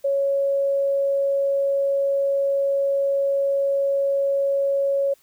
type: tone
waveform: sine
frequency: 554.4 Hz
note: C#5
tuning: in tune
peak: -18 dBFS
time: 0.04-5.14 s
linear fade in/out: 10 ms
effects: white hiss -59 dBFS RMS until 5.22 s